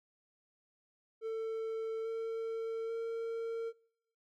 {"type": "tone with pitch steps", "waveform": "triangle", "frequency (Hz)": [446.5, 451.7, 456.9], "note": ["A4", "A4", "A#4"], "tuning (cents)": [25, 45, -35], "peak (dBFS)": -33, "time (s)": [1.21, 3.73], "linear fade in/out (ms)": 50, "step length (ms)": 840, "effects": ["noise-tail reverb RT60 0.8 s tail -25 dB re dry"]}